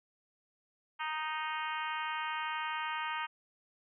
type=harmonic tone; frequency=310.8 Hz; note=D#4; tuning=2 cents flat; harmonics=3 / 4 / 5 / 6 / 7 / 8 / 9 / 10; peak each=-38 / -40 / -42 / -44 / -45 / -46 / -47 / -48 dBFS; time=0.99-3.27 s; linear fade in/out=20 ms; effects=none